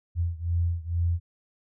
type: beating tone pair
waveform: sine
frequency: 84.6 / 86.8 Hz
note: E2 / F2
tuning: +45 / -10 cents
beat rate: 2.2 Hz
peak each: -26 / -28 dBFS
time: 0.15-1.2 s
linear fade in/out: 50 ms
effects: none